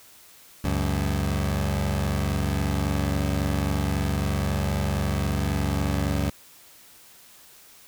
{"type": "tone pair together", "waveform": "20% pulse", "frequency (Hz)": [70.94, 94.7], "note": ["C#2", "F#2"], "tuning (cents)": [41, 41], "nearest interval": "perfect fourth", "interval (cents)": 500, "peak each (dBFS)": [-20, -22], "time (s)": [0.64, 6.3], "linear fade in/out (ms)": 5, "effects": ["white hiss -51 dBFS RMS until 7.87 s"]}